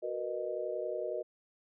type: chord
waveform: sine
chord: B major seventh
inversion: second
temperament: just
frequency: 370.4 / 463 / 493.9 / 617.4 Hz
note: F#4 / A#4 / B4 / D#5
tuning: +2 / -12 / 0 / -14 cents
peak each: -40 / -40 / -40 / -37 dBFS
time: 0.02-1.23 s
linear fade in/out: 20 ms
effects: none